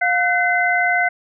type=tone cluster; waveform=sine; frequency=710 / 1511 / 2054 Hz; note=F5 / F#6 / C7; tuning=+28 / +36 / -33 cents; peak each=-19 dBFS; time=0.01-1.09 s; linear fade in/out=10 ms; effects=none